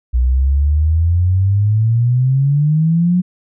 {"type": "exponential sweep", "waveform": "sine", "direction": "up", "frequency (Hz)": [60, 183.2], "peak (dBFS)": -10, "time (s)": [0.13, 3.22], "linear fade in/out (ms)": 20, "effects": []}